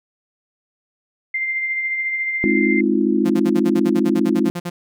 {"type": "tone with tremolo", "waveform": "sine", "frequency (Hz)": 2093, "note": "C7", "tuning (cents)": 0, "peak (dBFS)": -18, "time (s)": [1.34, 2.81], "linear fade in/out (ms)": 5, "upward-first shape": "sine", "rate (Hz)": 14, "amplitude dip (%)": 35}
{"type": "chord", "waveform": "sine", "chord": "F minor seventh", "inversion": "first", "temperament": "just", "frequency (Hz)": [209.5, 261.9, 314.3, 349.2], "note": ["Ab3", "C4", "Eb4", "F4"], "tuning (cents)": [15, 2, 18, 0], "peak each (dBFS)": -20, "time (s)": [2.44, 4.5], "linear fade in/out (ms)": 0}
{"type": "tone bursts", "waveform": "sawtooth", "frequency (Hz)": 174.61, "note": "F3", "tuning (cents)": 0, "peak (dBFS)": -19, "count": 15, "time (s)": [3.25, 4.7], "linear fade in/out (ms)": 10, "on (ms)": 50, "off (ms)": 50}
{"effects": []}